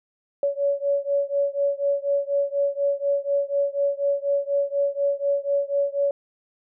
sine beating tone pair, 562 / 566.1 Hz, C#5 / C#5, +24 / +36 cents, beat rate 4.1 Hz, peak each -23 / -24 dBFS, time 0.43-6.11 s, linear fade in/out 2 ms, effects none

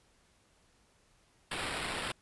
violet noise with sample-and-hold, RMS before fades -37 dBFS, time 1.51-2.12 s, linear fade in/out 5 ms, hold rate 6300 Hz, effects pink hiss -68 dBFS RMS until 2.21 s + resampled to 24000 Hz

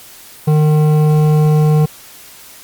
triangle tone with hard clipping, 152.6 Hz, D#3, 33 cents flat, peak -10 dBFS, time 0.47-1.86 s, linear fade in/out 10 ms, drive 15 dB, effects white hiss -38 dBFS RMS until 2.63 s + Opus 48 kbps

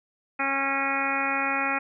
harmonic tone, 273.7 Hz, C#4, 22 cents flat, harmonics 1 / 2 / 3 / 4 / 5 / 6 / 7 / 8 / 9, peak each -34 / -36 / -31 / -35 / -30 / -35 / -32 / -33 / -30 dBFS, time 0.39-1.79 s, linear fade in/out 10 ms, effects none

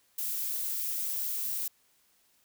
violet noise, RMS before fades -33 dBFS, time 0.18-1.68 s, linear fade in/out 5 ms, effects white hiss -68 dBFS RMS until 2.44 s

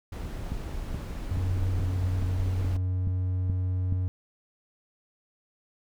brown noise, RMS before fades -34 dBFS, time 0.12-2.77 s, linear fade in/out 5 ms
click train, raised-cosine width 5 ms, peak -20 dBFS, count 9, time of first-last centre 0.52-3.924 s, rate 2.35 Hz
triangle tone, 91.9 Hz, F#2, 11 cents flat, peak -23 dBFS, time 1.31-4.08 s, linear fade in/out 0 ms
effects none

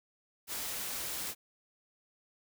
white noise, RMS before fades -38 dBFS, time 0.47-1.35 s, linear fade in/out 50 ms, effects none

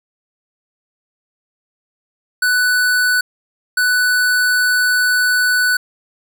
square tone bursts at uneven times, 1490 Hz, F#6, 12 cents sharp, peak -13 dBFS, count 2, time 2.42-3.21 / 3.77-5.77 s, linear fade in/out 5 ms, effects none

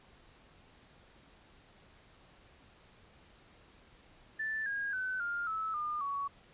sine tone with pitch steps, 1760 / 1632.7 / 1514.6 / 1405 / 1303.4 / 1209.1 / 1121.6 Hz, A6 / G#6 / F#6 / F6 / E6 / D#6 / C#6, 0 / -30 / +40 / +10 / -20 / -50 / +20 cents, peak -33 dBFS, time 4.39-6.28 s, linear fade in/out 10 ms, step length 270 ms, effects pink hiss -61 dBFS RMS until 6.53 s + resampled to 8000 Hz

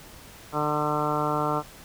harmonic tone, 150 Hz, D3, 37 cents sharp, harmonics 1 / 2 / 3 / 4 / 5 / 6 / 7 / 8 / 9, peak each -32 / -32 / -32 / -32 / -32 / -32 / -32 / -32 / -32 dBFS, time 0.52-1.63 s, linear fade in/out 50 ms, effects pink hiss -47 dBFS RMS until 1.84 s

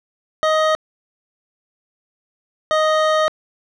25% pulse tone pair in turn, 626 / 623.2 Hz, D#5 / D#5, +10 / +3 cents, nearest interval unison, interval 7 cents, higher first, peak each -10 dBFS, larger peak neither, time 0.43-0.75 / 2.71-3.28 s, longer second, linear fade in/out 0 ms, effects low-pass 4000 Hz 12 dB/octave

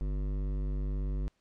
sine tone with hard clipping, 49.15 Hz, G1, 5 cents sharp, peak -32 dBFS, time 0.01-1.28 s, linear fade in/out 0 ms, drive 14 dB, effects pink hiss -75 dBFS RMS until 1.4 s + low-pass 7000 Hz 12 dB/octave

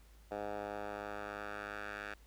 10% pulse tone with band-pass filter sweep, 103 Hz, G#2, 14 cents flat, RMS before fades -43 dBFS, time 0.31-2.14 s, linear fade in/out 5 ms, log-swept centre 720 to 1700 Hz, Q 1.8, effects added 53 Hz sine -58 dBFS peak until 2.26 s + pink hiss -67 dBFS RMS until 2.26 s

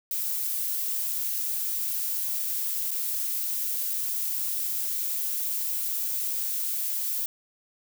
violet noise with dropouts, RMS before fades -29 dBFS, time 0.11-7.26 s, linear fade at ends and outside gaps 1 ms, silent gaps 2.907-2.914 s, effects none

